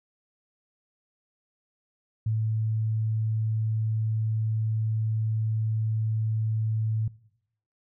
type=tone; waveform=sine; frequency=110 Hz; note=A2; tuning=in tune; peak=-23 dBFS; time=2.26-7.08 s; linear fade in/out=5 ms; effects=noise-tail reverb RT60 0.8 s tail -22 dB re dry